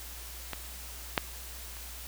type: clicks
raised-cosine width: 0.3 ms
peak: -18 / -8 / -30 dBFS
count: 3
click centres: 0.533 / 1.178 / 1.768 s
effects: added 60 Hz sine -45 dBFS peak until 2.07 s + white hiss -45 dBFS RMS until 2.07 s